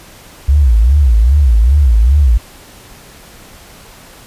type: tone with vibrato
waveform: sine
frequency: 63.1 Hz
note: B1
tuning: 38 cents sharp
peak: -5 dBFS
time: 0.48-2.38 s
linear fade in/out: 10 ms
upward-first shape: sine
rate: 2.5 Hz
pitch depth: 280 cents each way
effects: pink hiss -38 dBFS RMS until 4.26 s + resampled to 32000 Hz